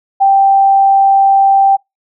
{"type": "tone", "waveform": "sine", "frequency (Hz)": 784, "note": "G5", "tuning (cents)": 0, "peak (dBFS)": -5, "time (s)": [0.2, 1.77], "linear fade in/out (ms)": 20, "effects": ["noise-tail reverb RT60 0.2 s tail -26 dB re dry"]}